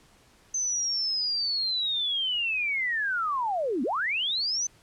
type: linear two-way sweep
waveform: sine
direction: down then up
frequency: 6210 to 223.6 to 6210 Hz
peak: -25 dBFS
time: 0.54-4.67 s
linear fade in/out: 5 ms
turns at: 3.83 s
effects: pink hiss -59 dBFS RMS until 4.82 s + low-pass 10000 Hz 12 dB/octave